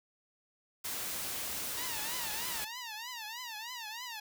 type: noise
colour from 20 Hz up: white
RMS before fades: -38 dBFS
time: 0.84-2.65 s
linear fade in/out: 10 ms
type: tone with vibrato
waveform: 10% pulse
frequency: 923 Hz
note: A#5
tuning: 17 cents flat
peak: -32 dBFS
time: 1.77-4.2 s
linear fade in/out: 5 ms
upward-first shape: triangle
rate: 3.2 Hz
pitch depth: 180 cents each way
effects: none